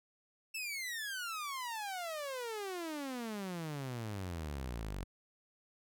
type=exponential sweep; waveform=sawtooth; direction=down; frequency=2684 to 45.09 Hz; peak=-35 dBFS; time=0.54-5.04 s; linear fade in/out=10 ms; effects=none